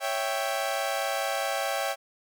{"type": "chord", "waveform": "sawtooth", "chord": "C# diminished", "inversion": "none", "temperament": "equal", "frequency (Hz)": [554.4, 659.3, 784], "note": ["C#5", "E5", "G5"], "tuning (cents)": [0, 0, 0], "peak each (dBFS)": [-28, -28, -27], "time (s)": [0, 1.96], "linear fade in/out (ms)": 50, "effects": []}